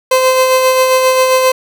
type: tone with tremolo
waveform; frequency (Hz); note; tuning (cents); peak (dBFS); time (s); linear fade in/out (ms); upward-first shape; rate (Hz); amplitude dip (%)
30% pulse; 517; C5; -21; -4; 0.11-1.52; 5; sine; 7.5; 35
effects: none